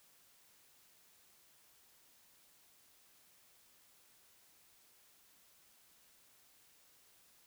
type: silence
effects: white hiss -67 dBFS RMS until 7.46 s